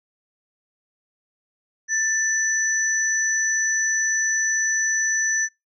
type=tone pair together; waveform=sine; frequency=1771 / 5957 Hz; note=A6 / F#8; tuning=+11 / +11 cents; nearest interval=octave + major sixth; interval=2100 cents; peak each=-22 dBFS; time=1.88-5.49 s; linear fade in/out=50 ms; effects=noise-tail reverb RT60 0.2 s tail -25 dB re dry